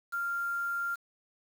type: tone with quantisation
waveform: sine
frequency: 1391 Hz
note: F6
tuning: 7 cents flat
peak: -30 dBFS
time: 0.12-0.96 s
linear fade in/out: 20 ms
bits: 8
effects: none